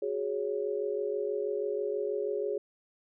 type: chord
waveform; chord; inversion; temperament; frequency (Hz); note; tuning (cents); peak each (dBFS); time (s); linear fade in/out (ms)
sine; F# suspended second; none; just; 370 / 416.2 / 555; F#4 / G#4 / C#5; 0 / +4 / +2; -36 / -31 / -36; 0.02-2.58; 5
effects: none

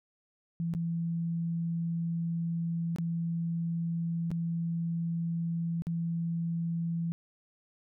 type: tone with dropouts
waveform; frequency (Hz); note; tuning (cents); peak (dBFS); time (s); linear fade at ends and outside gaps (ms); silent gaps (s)
sine; 167.6; E3; +29; -29; 0.6-7.12; 0; 0.738-0.749 / 2.961-2.985 / 4.305-4.315 / 5.821-5.869
effects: none

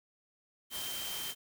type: tone in noise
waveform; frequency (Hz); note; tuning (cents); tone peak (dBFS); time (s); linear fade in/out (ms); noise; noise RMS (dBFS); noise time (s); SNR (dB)
sine; 3136; G7; 0; -41; 0.7-1.35; 50; white; -40; 0.7-1.35; -4
effects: none

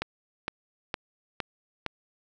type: click train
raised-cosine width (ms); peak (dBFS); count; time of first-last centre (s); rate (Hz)
0.3; -13; 5; 0.02-1.863; 2.17
effects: none

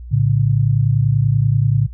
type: tone pair together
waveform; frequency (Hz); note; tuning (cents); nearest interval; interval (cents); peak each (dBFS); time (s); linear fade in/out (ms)
sine; 110.66 / 141; A2 / C#3; +10 / +30; major third; 420; -15; 0.11-1.87; 20
effects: noise-tail reverb RT60 0.1 s tail -19 dB re dry + added 60 Hz sine -30 dBFS peak until 1.93 s

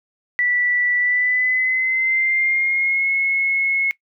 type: tone with pitch glide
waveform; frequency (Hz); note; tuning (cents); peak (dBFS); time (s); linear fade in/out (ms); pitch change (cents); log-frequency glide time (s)
sine; 1963 to 2178; B6 to C#7; -11 to -31; -16; 0.39-3.91; 0; +180; 0.98-3.1
effects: noise-tail reverb RT60 0.1 s tail -19 dB re dry

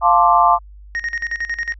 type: chord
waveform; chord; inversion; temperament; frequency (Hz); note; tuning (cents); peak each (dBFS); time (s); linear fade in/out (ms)
sine; D minor seventh; first; equal; 698.5 / 880 / 1046.5 / 1174.7; F5 / A5 / C6 / D6; 0 / 0 / 0 / 0; -15; 0.01-0.59; 50
type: tone with tremolo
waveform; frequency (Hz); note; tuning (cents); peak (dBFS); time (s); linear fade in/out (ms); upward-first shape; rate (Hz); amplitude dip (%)
triangle; 1864.7; A#6; 0; -17; 0.95-1.74; 0; square; 11; 80
effects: added 50 Hz sine -37 dBFS peak until 1.79 s + resampled to 16000 Hz

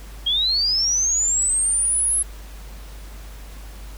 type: linear sweep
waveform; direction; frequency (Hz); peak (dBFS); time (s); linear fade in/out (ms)
sine; up; 3199 to 11000; -17; 0.26-2.23; 10
effects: added 50 Hz sine -35 dBFS peak until 3.97 s + pink hiss -45 dBFS RMS until 3.97 s

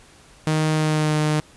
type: tone with pitch glide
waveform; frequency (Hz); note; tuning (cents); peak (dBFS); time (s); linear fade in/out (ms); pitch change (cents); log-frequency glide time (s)
sawtooth; 155.8 to 152.59; D#3 to D#3; +3 to -33; -14; 0.47-1.4; 0; -36; 0.73-1.16
effects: pink hiss -50 dBFS RMS until 1.56 s + resampled to 24000 Hz

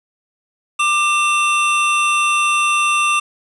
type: tone pair together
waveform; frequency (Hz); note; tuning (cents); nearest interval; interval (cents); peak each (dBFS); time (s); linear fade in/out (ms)
square; 1189.2 / 2700; D6 / E7; +21 / +41; octave + major second; 1420; -17; 0.79-3.2; 10
effects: resampled to 24000 Hz + 7-bit

